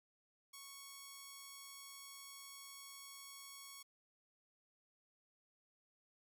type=tone; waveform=5% pulse; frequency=1108 Hz; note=C#6; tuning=1 cent flat; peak=-40 dBFS; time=0.53-3.83 s; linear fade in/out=10 ms; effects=none